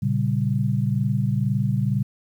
sine chord, G diminished, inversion first, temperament equal, 116.54 / 138.59 / 196 Hz, Bb2 / Db3 / G3, 0 / 0 / 0 cents, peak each -23 / -23 / -25 dBFS, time 0.02-2.03 s, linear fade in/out 10 ms, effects 9-bit

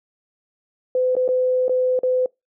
sine tone with dropouts, 508 Hz, B4, 49 cents sharp, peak -16 dBFS, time 0.95-2.26 s, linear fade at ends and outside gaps 2 ms, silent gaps 1.153-1.166 / 1.279-1.288 / 1.682-1.694 / 1.991-2.033 s, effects noise-tail reverb RT60 0.2 s tail -25 dB re dry

